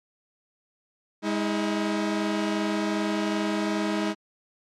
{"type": "tone pair together", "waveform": "sawtooth", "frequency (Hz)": [205.8, 320], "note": ["G#3", "D#4"], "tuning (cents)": [-16, 49], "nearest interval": "minor sixth", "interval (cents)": 765, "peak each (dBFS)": -23, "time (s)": [1.22, 4.15], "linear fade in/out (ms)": 50, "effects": ["low-pass 6000 Hz 12 dB/octave", "MP3 96 kbps"]}